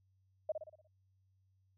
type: tone with echo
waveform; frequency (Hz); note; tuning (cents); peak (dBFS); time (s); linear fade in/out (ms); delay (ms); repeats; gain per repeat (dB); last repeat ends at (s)
sine; 622.3; D#5; 0; -31; 0.49-0.52; 5; 59; 6; -6; 0.874
effects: added 95 Hz sine -70 dBFS peak until 1.77 s